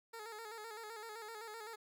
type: tone with vibrato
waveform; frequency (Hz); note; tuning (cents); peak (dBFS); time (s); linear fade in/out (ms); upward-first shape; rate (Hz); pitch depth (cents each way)
15% pulse; 440.8; A4; +3; -40; 0.13-1.76; 10; square; 7.8; 66
effects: none